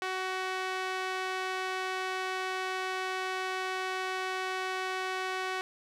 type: tone with band-pass filter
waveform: sawtooth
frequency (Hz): 374.4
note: F#4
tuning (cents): +20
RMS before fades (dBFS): -34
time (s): 0.02-5.61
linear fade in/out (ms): 0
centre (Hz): 1800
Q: 0.71
effects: none